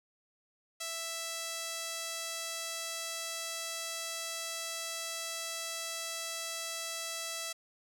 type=tone with band-pass filter; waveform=sawtooth; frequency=660 Hz; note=E5; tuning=2 cents sharp; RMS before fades=-39 dBFS; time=0.8-7.53 s; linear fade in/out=10 ms; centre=7100 Hz; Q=0.78; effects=none